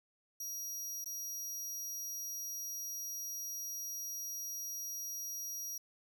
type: tone with dropouts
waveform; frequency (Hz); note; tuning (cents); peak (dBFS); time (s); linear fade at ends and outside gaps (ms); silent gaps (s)
sawtooth; 5740; F8; +47; -37; 0.4-5.78; 5; 1.044-1.058
effects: none